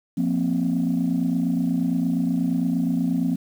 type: chord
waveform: sine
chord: F suspended fourth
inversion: none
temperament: equal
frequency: 174.61 / 233.1 / 261.6 Hz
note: F3 / Bb3 / C4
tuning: 0 / 0 / 0 cents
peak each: -23 / -24 / -22 dBFS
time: 0.17-3.36 s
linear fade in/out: 10 ms
effects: tanh soft clip ceiling -14 dBFS + 8-bit